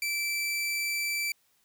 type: tone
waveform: sawtooth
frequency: 2329 Hz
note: D7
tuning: 15 cents flat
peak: -25 dBFS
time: 0.02-1.32 s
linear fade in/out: 2 ms
effects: white hiss -69 dBFS RMS until 1.64 s